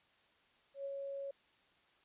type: tone with ADSR envelope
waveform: sine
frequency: 554 Hz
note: C#5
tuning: 1 cent flat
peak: -38 dBFS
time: 0.74-1.31 s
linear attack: 110 ms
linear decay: 35 ms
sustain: -2 dB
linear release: 5 ms
effects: white hiss -70 dBFS RMS until 2.04 s + resampled to 8000 Hz